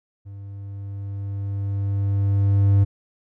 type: tone with level ramp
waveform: triangle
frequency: 99.5 Hz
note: G2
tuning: 26 cents sharp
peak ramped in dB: -33 to -10 dBFS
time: 0.25-2.85 s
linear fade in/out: 20 ms
effects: none